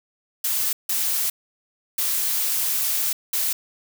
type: noise bursts at uneven times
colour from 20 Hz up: blue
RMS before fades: -23 dBFS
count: 4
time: 0.44-0.73 / 0.89-1.3 / 1.98-3.13 / 3.33-3.53 s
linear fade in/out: 5 ms
effects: none